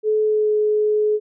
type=tone with pitch glide; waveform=sine; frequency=430 to 424.3 Hz; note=A4 to G#4; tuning=-40 to +37 cents; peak=-15 dBFS; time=0.03-1.2 s; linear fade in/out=50 ms; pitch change=-23 cents; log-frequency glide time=0.23-0.54 s; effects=none